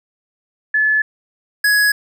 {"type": "tone pair in turn", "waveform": ["sine", "square"], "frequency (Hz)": [1725, 1674.9], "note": ["A6", "G#6"], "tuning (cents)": [-35, 14], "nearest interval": "minor second", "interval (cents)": 51, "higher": "first", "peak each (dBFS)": -12, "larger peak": "neither", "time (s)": [[0.74, 1.02], [1.64, 1.92]], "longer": "neither", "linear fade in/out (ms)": 5, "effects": []}